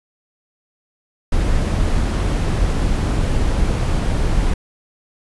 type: noise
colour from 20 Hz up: brown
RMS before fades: -17 dBFS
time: 1.32-4.54 s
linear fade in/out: 5 ms
effects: resampled to 24000 Hz